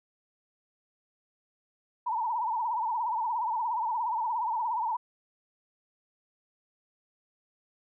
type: tone with vibrato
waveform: sine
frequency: 923 Hz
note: A#5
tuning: 17 cents flat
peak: -27 dBFS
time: 2.06-4.97 s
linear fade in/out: 10 ms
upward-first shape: triangle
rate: 17 Hz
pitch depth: 150 cents each way
effects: none